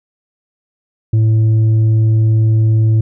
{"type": "tone with tanh clipping", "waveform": "sine", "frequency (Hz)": 110.3, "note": "A2", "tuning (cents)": 5, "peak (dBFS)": -9, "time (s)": [1.13, 3.01], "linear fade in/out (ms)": 5, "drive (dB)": 4, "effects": []}